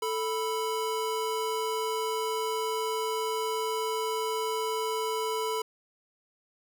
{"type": "tone pair together", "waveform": "square", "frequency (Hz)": [440, 987.8], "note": ["A4", "B5"], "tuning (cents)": [0, 0], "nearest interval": "octave + major second", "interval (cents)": 1400, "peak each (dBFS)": [-31, -33], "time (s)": [0.02, 5.62], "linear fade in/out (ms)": 5, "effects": []}